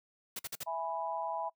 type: noise bursts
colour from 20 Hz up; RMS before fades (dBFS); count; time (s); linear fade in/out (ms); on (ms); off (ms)
white; -39; 4; 0.36-0.635; 5; 32; 49
type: chord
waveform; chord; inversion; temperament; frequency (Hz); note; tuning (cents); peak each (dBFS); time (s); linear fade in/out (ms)
sine; E major; none; equal; 659.3 / 830.6 / 987.8; E5 / G#5 / B5; 0 / 0 / 0; -38; 0.66-1.5; 20
effects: noise-tail reverb RT60 0.1 s tail -23 dB re dry